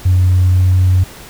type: tone with pitch glide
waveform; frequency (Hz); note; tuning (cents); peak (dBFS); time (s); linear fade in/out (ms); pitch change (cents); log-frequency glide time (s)
sine; 91.4 to 92.04; F#2 to F#2; -21 to -9; -6; 0.05-1.04; 10; +12; 0.52-0.66
effects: tanh soft clip ceiling -4 dBFS + pink hiss -35 dBFS RMS until 1.29 s